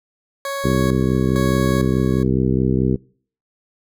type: tone with tremolo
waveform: 20% pulse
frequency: 554.4 Hz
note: C#5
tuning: in tune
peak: -18 dBFS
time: 0.45-2.23 s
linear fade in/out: 2 ms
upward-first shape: square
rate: 1.1 Hz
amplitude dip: 70%
type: harmonic tone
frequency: 64.7 Hz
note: C2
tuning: 19 cents flat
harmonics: 1 / 2 / 3 / 4 / 5 / 6 / 7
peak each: -25 / -20 / -21 / -23 / -24 / -23 / -29 dBFS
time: 0.64-2.96 s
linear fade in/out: 5 ms
effects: noise-tail reverb RT60 0.5 s tail -24 dB re dry